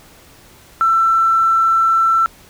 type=tone with tanh clipping; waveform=triangle; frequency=1338 Hz; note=E6; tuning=25 cents sharp; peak=-10 dBFS; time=0.81-2.26 s; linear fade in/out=0 ms; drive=2 dB; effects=pink hiss -45 dBFS RMS until 2.49 s